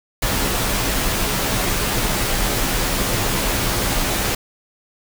pink noise with comb filter, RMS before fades -20 dBFS, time 0.22-4.35 s, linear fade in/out 5 ms, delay 13 ms, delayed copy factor -0.55, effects none

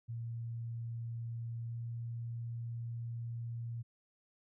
sine tone with pitch glide, 116.2 to 117.01 Hz, A#2 to A#2, -5 to +7 cents, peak -38 dBFS, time 0.08-3.83 s, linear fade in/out 20 ms, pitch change +12 cents, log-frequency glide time 1.67-1.74 s, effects none

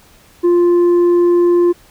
triangle tone with tanh clipping, 349.2 Hz, F4, in tune, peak -9 dBFS, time 0.43-1.73 s, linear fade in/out 20 ms, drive 8 dB, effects pink hiss -47 dBFS RMS until 1.9 s

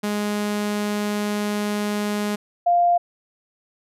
sawtooth / sine tone pair in turn, 207.7 / 698.6 Hz, G#3 / F5, 0 / 0 cents, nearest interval octave + major sixth, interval 2100 cents, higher second, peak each -18 / -14 dBFS, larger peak second, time 0.03-2.36 / 2.66-2.98 s, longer first, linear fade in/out 10 ms, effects resampled to 32000 Hz

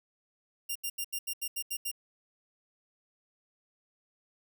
5% pulse tone bursts, 2794 Hz, F7, in tune, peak -23 dBFS, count 9, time 0.69-1.915 s, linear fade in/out 10 ms, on 65 ms, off 80 ms, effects none

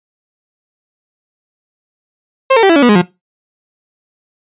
30% pulse tone with pitch steps, 531 / 454.3 / 388.7 / 332.6 / 284.6 / 243.5 / 208.3 / 178.23 Hz, C5 / A#4 / G4 / E4 / C#4 / B3 / G#3 / F3, +25 / -45 / -15 / +16 / +46 / -24 / +5 / +35 cents, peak -3 dBFS, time 2.5-3.02 s, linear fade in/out 10 ms, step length 65 ms, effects noise-tail reverb RT60 0.2 s tail -18 dB re dry + resampled to 8000 Hz

